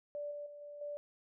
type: tone with level steps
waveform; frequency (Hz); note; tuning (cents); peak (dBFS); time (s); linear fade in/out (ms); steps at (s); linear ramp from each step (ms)
sine; 584; D5; -10; -38 / -41 / -48 / -46 / -39; 0.15-0.97; 0; 0.31 / 0.46 / 0.61 / 0.81; 5
effects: none